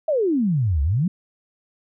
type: exponential two-way sweep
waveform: sine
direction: down then up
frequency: 659.3 to 66.5 to 197.5 Hz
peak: -17 dBFS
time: 0.08-1.08 s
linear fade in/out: 5 ms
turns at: 0.82 s
effects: none